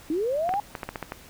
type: linear sweep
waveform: sine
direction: up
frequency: 293.9 to 838 Hz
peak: -23 dBFS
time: 0.1-0.6 s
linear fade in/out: 2 ms
type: clicks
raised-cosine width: 0.5 ms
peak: -16 dBFS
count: 8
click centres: 0.492 / 0.539 / 0.752 / 0.832 / 0.89 / 0.958 / 1.027 / 1.121 s
effects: pink hiss -49 dBFS RMS until 1.29 s